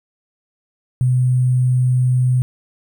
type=tone with sample-and-hold; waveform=sine; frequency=126.3 Hz; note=B2; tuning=39 cents sharp; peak=-12 dBFS; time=1.01-2.42 s; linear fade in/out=0 ms; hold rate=8820 Hz; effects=none